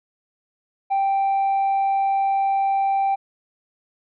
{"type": "tone with tanh clipping", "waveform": "sine", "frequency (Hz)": 784, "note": "G5", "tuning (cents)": 0, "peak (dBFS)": -18, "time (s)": [0.9, 3.16], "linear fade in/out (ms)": 20, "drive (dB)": 1, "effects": []}